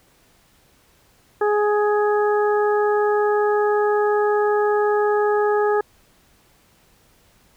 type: harmonic tone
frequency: 417.3 Hz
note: G#4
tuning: 8 cents sharp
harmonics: 1 / 2 / 3 / 4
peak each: -17 / -23 / -27 / -29 dBFS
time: 1.41-5.81 s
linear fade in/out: 5 ms
effects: pink hiss -57 dBFS RMS until 7.56 s